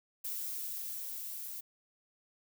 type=noise with level ramp; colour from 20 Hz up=violet; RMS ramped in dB=-38 to -43 dBFS; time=0.24-1.61 s; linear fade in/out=10 ms; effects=none